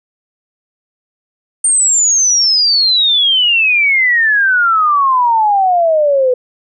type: exponential sweep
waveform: sine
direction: down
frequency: 8870 to 493.9 Hz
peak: -8 dBFS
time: 1.64-6.34 s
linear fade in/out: 5 ms
effects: none